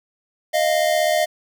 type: tone pair together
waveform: square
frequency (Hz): 620 / 695.9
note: D#5 / F5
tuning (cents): -6 / -6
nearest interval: major second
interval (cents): 200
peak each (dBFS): -19 / -21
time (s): 0.53-1.26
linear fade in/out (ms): 20
effects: 9-bit